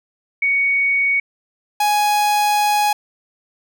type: tone pair in turn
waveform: sine / 45% pulse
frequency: 2234 / 833.2 Hz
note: C#7 / G#5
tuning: +13 / +5 cents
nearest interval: octave + perfect fourth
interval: 1708 cents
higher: first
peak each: -14 dBFS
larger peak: neither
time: 0.42-1.2 / 1.8-2.93 s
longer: second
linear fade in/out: 5 ms
effects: none